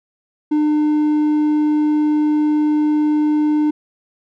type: tone with hard clipping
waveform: sine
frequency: 301.5 Hz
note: D4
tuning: 46 cents sharp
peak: -14 dBFS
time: 0.51-3.71 s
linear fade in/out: 10 ms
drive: 3 dB
effects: none